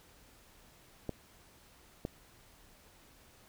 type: clicks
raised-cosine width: 2 ms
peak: -22 dBFS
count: 2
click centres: 1.093 / 2.051 s
effects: pink hiss -61 dBFS RMS until 3.48 s